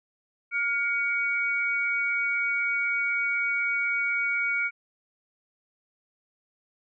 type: tone pair together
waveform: sine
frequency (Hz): 1416 / 2248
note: F6 / C#7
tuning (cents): +23 / +24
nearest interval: minor sixth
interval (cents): 801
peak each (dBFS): -29 / -25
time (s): 0.51-4.71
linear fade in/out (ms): 50
effects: none